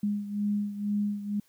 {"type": "beating tone pair", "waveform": "sine", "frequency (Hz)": [205.3, 207.4], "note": ["G#3", "G#3"], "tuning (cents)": [-20, -2], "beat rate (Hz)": 2.1, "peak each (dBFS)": [-28, -33], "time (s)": [0.03, 1.4], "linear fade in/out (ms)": 5, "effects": ["white hiss -66 dBFS RMS until 1.48 s"]}